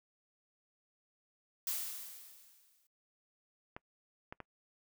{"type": "noise with exponential decay", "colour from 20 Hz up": "blue", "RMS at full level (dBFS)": -35, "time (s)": [1.67, 2.87], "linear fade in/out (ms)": 2, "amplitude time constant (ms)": 260}
{"type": "clicks", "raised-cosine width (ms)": 0.5, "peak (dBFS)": -29, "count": 3, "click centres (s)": [3.765, 4.325, 4.403]}
{"effects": ["noise-tail reverb RT60 0.1 s tail -25 dB re dry"]}